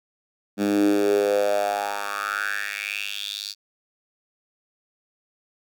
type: tone with high-pass filter sweep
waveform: 10% pulse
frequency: 101.8 Hz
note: G#2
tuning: 34 cents flat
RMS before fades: -24 dBFS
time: 0.57-3.55 s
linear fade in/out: 50 ms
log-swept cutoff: 230 to 4600 Hz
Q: 5.7
effects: none